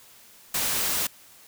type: noise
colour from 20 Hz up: white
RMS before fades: -26 dBFS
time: 0.54-1.07 s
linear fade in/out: 5 ms
effects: white hiss -52 dBFS RMS until 1.47 s